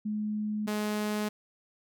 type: tone pair in turn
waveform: sine / sawtooth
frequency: 211.8 / 210.7 Hz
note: G#3 / G#3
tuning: +34 / +25 cents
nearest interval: unison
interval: 9 cents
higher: first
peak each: -29 / -25 dBFS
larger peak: second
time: 0.05-0.67 / 0.67-1.29 s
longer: neither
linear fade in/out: 10 ms
effects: none